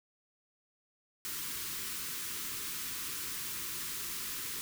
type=band-stop noise; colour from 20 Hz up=white; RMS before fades=-39 dBFS; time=1.25-4.61 s; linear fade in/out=0 ms; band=440 to 1000 Hz; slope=48 dB/octave; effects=none